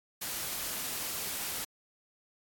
white noise, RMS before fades -36 dBFS, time 0.21-1.65 s, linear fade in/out 10 ms, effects AAC 64 kbps

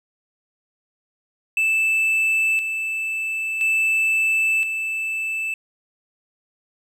triangle tone with tremolo, 2637 Hz, E7, in tune, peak -15 dBFS, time 1.57-5.54 s, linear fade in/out 2 ms, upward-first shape square, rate 0.49 Hz, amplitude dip 50%, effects none

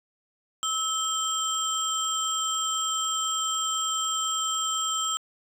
sine tone cluster, 1296 / 3152 / 7570 Hz, E6 / G7 / A#8, -30 / +9 / +26 cents, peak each -28 dBFS, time 0.63-5.17 s, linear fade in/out 0 ms, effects tanh soft clip ceiling -20 dBFS + 10-bit

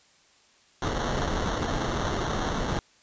pink noise with sample-and-hold, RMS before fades -28 dBFS, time 0.82-2.79 s, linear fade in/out 2 ms, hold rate 2450 Hz, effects white hiss -60 dBFS RMS until 3.02 s + resampled to 16000 Hz

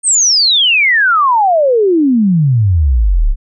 sine exponential sweep, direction down, 8790 to 30.87 Hz, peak -7 dBFS, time 0.03-3.36 s, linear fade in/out 50 ms, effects none

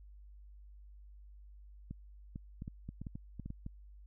clicks, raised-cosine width 5 ms, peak -30 dBFS, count 12, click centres 1.91 / 2.359 / 2.621 / 2.679 / 2.89 / 3.016 / 3.068 / 3.155 / 3.397 / 3.46 / 3.504 / 3.664 s, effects added 50 Hz sine -52 dBFS peak until 4.06 s

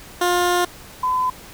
15% pulse / sine tone pair in turn, 354.4 / 1012.9 Hz, F4 / B5, +25 / +43 cents, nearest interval octave + tritone, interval 1818 cents, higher second, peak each -10 / -17 dBFS, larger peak first, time 0.21-0.65 / 1.03-1.3 s, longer first, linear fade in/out 5 ms, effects pink hiss -41 dBFS RMS until 1.53 s

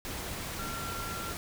sine tone in noise, 1369 Hz, F6, 35 cents flat, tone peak -39 dBFS, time 0.59-1.32 s, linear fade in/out 0 ms, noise pink, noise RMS -38 dBFS, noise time 0.05-1.37 s, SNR -4 dB, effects none

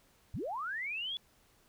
sine linear sweep, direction up, 67.4 to 3457 Hz, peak -35 dBFS, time 0.34-1.17 s, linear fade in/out 0 ms, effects pink hiss -67 dBFS RMS until 1.68 s

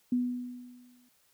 sine tone with exponential decay, 246.9 Hz, B3, in tune, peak -23 dBFS, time 0.12-1.09 s, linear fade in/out 5 ms, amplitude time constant 210 ms, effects white hiss -68 dBFS RMS until 1.33 s

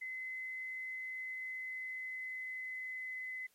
sine tone with pitch glide, 2042 to 2029 Hz, C7 to B6, -43 to +46 cents, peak -40 dBFS, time 0.01-3.47 s, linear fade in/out 10 ms, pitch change -11 cents, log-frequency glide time 0.78-3.2 s, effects white hiss -73 dBFS RMS until 3.54 s + AAC 48 kbps

